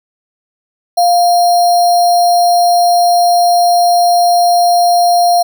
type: tone with sample-and-hold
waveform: sine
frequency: 700 Hz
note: F5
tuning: 4 cents sharp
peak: -6 dBFS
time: 0.97-5.43 s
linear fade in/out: 10 ms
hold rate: 4900 Hz
effects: none